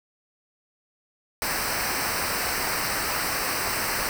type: noise with comb filter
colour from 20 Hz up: pink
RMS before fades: -27 dBFS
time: 1.42-4.09 s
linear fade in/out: 0 ms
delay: 0.29 ms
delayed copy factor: -0.75
effects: none